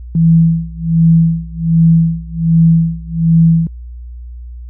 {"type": "tone with tremolo", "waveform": "sine", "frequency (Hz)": 164.81, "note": "E3", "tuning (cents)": 0, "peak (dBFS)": -4, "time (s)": [0.15, 3.67], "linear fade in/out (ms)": 2, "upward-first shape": "sine", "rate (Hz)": 1.3, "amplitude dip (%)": 95, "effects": ["added 60 Hz sine -26 dBFS peak until 4.69 s"]}